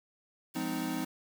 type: noise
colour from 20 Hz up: white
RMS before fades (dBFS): -49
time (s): 0.54-1.05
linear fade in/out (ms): 5
type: chord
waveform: square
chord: F minor seventh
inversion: none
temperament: equal with one note detuned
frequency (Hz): 174.61 / 207.7 / 255.8 / 311.1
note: F3 / Ab3 / C4 / Eb4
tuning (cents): 0 / 0 / -39 / 0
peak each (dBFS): -41 / -42 / -37 / -37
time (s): 0.55-1.05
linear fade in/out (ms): 10
effects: none